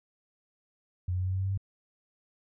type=tone with pitch steps; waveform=sine; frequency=90.2 / 91.25 / 92.31 / 93.38 / 94.47 / 95.56 / 96.67 / 97.8 Hz; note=F#2 / F#2 / F#2 / F#2 / F#2 / G2 / G2 / G2; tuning=-44 / -24 / -4 / +16 / +37 / -44 / -24 / -4 cents; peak=-27 dBFS; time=1.08-1.576 s; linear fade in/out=5 ms; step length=62 ms; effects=none